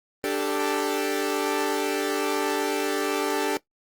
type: chord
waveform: sawtooth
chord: D suspended fourth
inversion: none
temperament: equal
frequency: 293.7 / 392 / 440 Hz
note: D4 / G4 / A4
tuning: 0 / 0 / 0 cents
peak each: -24 dBFS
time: 0.24-3.57 s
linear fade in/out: 0 ms
effects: noise-tail reverb RT60 0.1 s tail -17 dB re dry + Opus 24 kbps